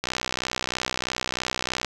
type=click train; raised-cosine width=0.2 ms; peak=-8 dBFS; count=115; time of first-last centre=0.04-1.847 s; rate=63.1 Hz; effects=none